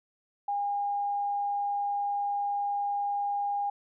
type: tone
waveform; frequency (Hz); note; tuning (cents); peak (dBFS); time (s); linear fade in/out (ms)
sine; 811; G#5; -41; -27; 0.48-3.7; 5
effects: none